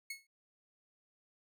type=tone with exponential decay; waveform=sawtooth; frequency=2187 Hz; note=C#7; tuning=24 cents flat; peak=-34 dBFS; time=0.1-0.27 s; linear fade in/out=5 ms; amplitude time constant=35 ms; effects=none